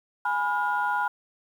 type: chord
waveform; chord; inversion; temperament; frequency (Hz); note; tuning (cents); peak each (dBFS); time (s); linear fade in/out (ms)
sine; F diminished; first; equal with one note detuned; 830.6 / 987.8 / 1423; Ab5 / Cb6 / F6; 0 / 0 / +32; -27; 0.25-1.08; 5
effects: tanh soft clip ceiling -15 dBFS + 9-bit